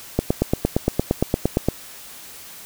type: click train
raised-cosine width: 2 ms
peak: -3 dBFS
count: 14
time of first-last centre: 0.19-1.686 s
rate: 8.69 Hz
effects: white hiss -40 dBFS RMS until 2.65 s